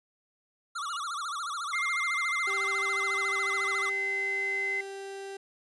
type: tone with vibrato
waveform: square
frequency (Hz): 1257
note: D#6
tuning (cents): +17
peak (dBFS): -33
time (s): 0.75-3.9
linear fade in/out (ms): 10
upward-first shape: sine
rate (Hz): 14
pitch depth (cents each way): 200
type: tone with exponential growth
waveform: sine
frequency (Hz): 2891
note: F#7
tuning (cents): -41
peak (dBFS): -36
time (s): 0.79-0.97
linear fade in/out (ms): 2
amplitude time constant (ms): 39
type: tone with pitch glide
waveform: sine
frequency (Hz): 2100 to 2051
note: C7 to C7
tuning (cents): +6 to -35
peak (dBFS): -28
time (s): 1.73-4.81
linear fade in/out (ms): 5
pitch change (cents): -41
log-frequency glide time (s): 1.94-3.54
type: tone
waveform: 35% pulse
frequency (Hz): 392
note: G4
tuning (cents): 0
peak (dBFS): -36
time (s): 2.47-5.37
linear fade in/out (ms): 5
effects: resampled to 24000 Hz